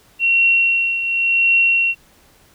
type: tone with tremolo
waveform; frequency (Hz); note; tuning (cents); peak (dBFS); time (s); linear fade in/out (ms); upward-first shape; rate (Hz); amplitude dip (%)
sine; 2733; F7; -38; -10; 0.19-1.95; 50; triangle; 0.91; 65
effects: pink hiss -52 dBFS RMS until 2.54 s